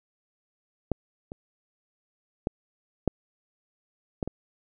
clicks, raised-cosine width 2 ms, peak -11 / -24 / -12 / -8 / -14 / -19 dBFS, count 6, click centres 0.917 / 1.319 / 2.471 / 3.077 / 4.228 / 4.276 s, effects none

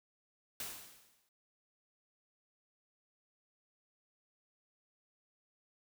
white noise with exponential decay, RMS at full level -40 dBFS, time 0.6-1.29 s, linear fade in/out 2 ms, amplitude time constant 150 ms, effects none

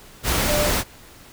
sine tone in noise, 595 Hz, D5, 22 cents sharp, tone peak -21 dBFS, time 0.46-0.71 s, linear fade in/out 50 ms, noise pink, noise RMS -21 dBFS, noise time 0.23-0.84 s, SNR -3 dB, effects pink hiss -46 dBFS RMS until 1.32 s

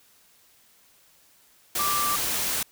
sine tone in noise, 1175 Hz, D6, 1 cent sharp, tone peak -25 dBFS, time 1.79-2.16 s, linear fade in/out 5 ms, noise white, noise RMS -27 dBFS, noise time 1.75-2.63 s, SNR -1 dB, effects white hiss -59 dBFS RMS until 2.71 s

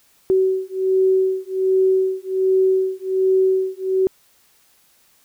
sine beating tone pair, 377.6 / 378.9 Hz, F#4 / F#4, +35 / +41 cents, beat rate 1.3 Hz, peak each -18 dBFS, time 0.3-4.07 s, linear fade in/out 0 ms, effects white hiss -57 dBFS RMS until 5.24 s

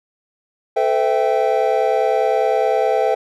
triangle chord, A minor seventh, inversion none, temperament equal with one note detuned, 440 / 509.8 / 659.3 / 784 Hz, A4 / C5 / E5 / G5, 0 / -45 / 0 / 0 cents, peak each -18 dBFS, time 0.76-3.15 s, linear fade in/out 10 ms, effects none

